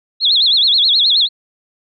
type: tone with vibrato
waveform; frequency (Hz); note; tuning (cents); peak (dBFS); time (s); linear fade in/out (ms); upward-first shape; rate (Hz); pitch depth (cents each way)
sine; 3777; A#7; +22; -9; 0.2-1.29; 50; sine; 9.4; 230
effects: none